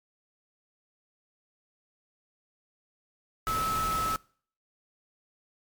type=tone in noise; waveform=sine; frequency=1300 Hz; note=E6; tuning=24 cents flat; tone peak=-27 dBFS; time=3.47-4.16 s; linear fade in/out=0 ms; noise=pink; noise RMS=-35 dBFS; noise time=3.47-4.16 s; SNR=+5 dB; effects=noise-tail reverb RT60 0.5 s tail -24 dB re dry + MP3 96 kbps